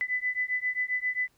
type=beating tone pair; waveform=sine; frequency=1997 / 2004.5 Hz; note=B6 / B6; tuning=+19 / +25 cents; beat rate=7.5 Hz; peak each=-30 dBFS; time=0.01-1.28 s; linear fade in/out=0 ms; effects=pink hiss -68 dBFS RMS until 1.37 s